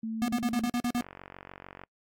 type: tone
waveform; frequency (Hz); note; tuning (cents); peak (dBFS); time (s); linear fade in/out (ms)
sine; 222.8; A3; +22; -31; 0.03-0.68; 5
type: tone bursts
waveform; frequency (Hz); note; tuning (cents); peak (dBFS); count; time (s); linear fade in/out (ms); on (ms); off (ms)
square; 242.2; B3; -34; -27; 8; 0.22-1.009; 0; 61; 43
type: click train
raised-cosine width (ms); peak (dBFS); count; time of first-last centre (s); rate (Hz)
0.5; -28; 41; 0.98-1.837; 46.7
effects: noise-tail reverb RT60 0.1 s tail -26 dB re dry + AAC 64 kbps